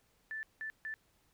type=tone bursts at uneven times; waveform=sine; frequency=1760 Hz; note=A6; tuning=in tune; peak=-38 dBFS; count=3; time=0.31-0.43 / 0.61-0.7 / 0.85-0.94 s; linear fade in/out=0 ms; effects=pink hiss -72 dBFS RMS until 1.33 s